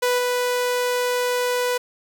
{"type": "tone with level steps", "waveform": "sawtooth", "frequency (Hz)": 493.9, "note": "B4", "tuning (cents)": 0, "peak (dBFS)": [-14, -16], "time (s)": [0.02, 1.78], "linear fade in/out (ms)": 10, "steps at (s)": 0.18, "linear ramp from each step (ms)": 10, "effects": ["8-bit"]}